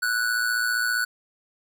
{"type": "tone with amplitude modulation", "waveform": "square", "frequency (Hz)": 1479, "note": "F#6", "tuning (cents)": -1, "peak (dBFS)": -20, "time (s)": [0.02, 1.05], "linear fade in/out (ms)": 10, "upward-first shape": "sine", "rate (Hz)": 115, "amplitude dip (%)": 60, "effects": []}